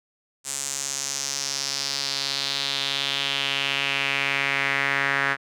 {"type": "tone with band-pass filter sweep", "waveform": "sawtooth", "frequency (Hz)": 138.59, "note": "C#3", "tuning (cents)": 0, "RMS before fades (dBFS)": -26, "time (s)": [0.44, 5.37], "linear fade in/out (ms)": 50, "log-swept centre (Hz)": [7800, 1700], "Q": 3.2, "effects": []}